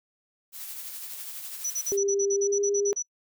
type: noise with tremolo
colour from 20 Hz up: blue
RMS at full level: -37 dBFS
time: 0.52-1.98 s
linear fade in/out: 50 ms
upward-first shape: sine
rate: 12 Hz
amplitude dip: 35%
type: tone bursts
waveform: sine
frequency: 5920 Hz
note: F#8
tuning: in tune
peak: -26 dBFS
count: 13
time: 1.64-3.026 s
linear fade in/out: 10 ms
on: 66 ms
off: 44 ms
type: tone with pitch glide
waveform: sine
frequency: 399 to 405 Hz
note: G4 to G#4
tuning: +31 to -43 cents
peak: -23 dBFS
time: 1.92-2.93 s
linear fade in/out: 0 ms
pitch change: +26 cents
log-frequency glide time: 2.35-2.59 s
effects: noise-tail reverb RT60 0.1 s tail -26 dB re dry